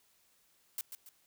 blue noise with echo, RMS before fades -37 dBFS, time 0.78-0.81 s, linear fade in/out 0 ms, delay 140 ms, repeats 2, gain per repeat -8 dB, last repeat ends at 1.09 s, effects white hiss -70 dBFS RMS until 1.26 s

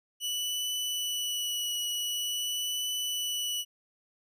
sawtooth tone with vibrato, 2955 Hz, F#7, 3 cents flat, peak -27 dBFS, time 0.2-3.65 s, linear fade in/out 50 ms, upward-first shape triangle, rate 0.46 Hz, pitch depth 17 cents each way, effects none

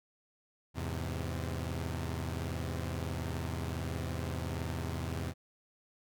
sawtooth chord, E augmented, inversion none, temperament equal with one note detuned, 82.41 / 103.83 / 129.61 Hz, E2 / G#2 / B#2, 0 / 0 / -16 cents, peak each -33 / -38 / -36 dBFS, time 0.74-5.34 s, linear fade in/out 50 ms, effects none

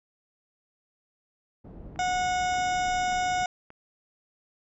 pink low-pass noise, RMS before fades -43 dBFS, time 1.64-3.45 s, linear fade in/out 10 ms, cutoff 420 Hz, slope 12 dB/octave
click train, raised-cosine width 0.5 ms, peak -32 dBFS, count 4, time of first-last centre 1.96-3.704 s, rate 1.72 Hz
harmonic tone, 730 Hz, F#5, 24 cents flat, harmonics 1 / 2 / 3 / 4 / 5 / 7 / 8 / 9 / 10, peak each -25 / -34 / -36 / -42 / -41 / -44 / -43 / -48 / -44 dBFS, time 1.99-3.46 s, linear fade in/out 2 ms
effects none

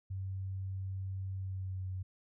sine tone with pitch glide, 95.5 to 93.37 Hz, G2 to F#2, -45 to +16 cents, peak -36 dBFS, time 0.1-2.03 s, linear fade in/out 10 ms, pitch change -39 cents, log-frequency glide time 1.35-1.89 s, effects none

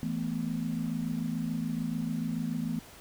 sine chord, E suspended fourth, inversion none, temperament equal, 164.81 / 220 / 246.9 Hz, E3 / A3 / B3, 0 / 0 / 0 cents, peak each -34 dBFS, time 0.03-2.79 s, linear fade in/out 0 ms, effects pink hiss -51 dBFS RMS until 3 s

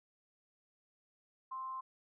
sine tone with amplitude modulation, 1046.5 Hz, C6, in tune, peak -38 dBFS, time 1.51-1.81 s, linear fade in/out 10 ms, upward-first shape sine, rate 258 Hz, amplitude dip 30%, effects none

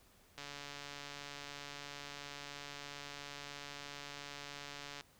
click train, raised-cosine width 0.2 ms, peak -29 dBFS, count 663, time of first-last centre 0.38-5.009 s, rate 143 Hz, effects pink hiss -66 dBFS RMS until 5.19 s

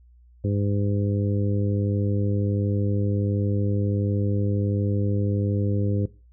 harmonic tone, 101.4 Hz, G#2, 41 cents flat, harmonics 1 / 2 / 3 / 4 / 5, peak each -22 / -29 / -31 / -34 / -34 dBFS, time 0.44-6.06 s, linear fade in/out 5 ms, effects noise-tail reverb RT60 0.3 s tail -19 dB re dry + added 60 Hz sine -50 dBFS peak until 6.32 s

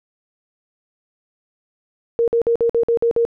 sine tone bursts, 466.2 Hz, A#4, in tune, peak -13 dBFS, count 8, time 2.19-3.251 s, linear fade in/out 0 ms, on 88 ms, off 51 ms, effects none

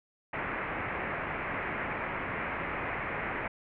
white low-pass noise, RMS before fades -35 dBFS, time 0.33-3.48 s, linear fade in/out 5 ms, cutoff 2300 Hz, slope 48 dB/octave, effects none

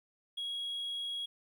triangle tone, 3312 Hz, G#7, 5 cents flat, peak -33 dBFS, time 0.37-1.26 s, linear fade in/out 10 ms, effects tanh soft clip ceiling -30 dBFS + 12-bit

